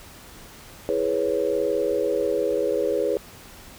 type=chord; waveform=sine; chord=C# minor seventh; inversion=first; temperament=equal; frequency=329.6 / 415.3 / 493.9 / 554.4 Hz; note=E4 / G#4 / B4 / C#5; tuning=0 / 0 / 0 / 0 cents; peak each=-30 / -25 / -25 / -26 dBFS; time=0.89-3.17 s; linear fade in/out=0 ms; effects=pink hiss -45 dBFS RMS until 3.78 s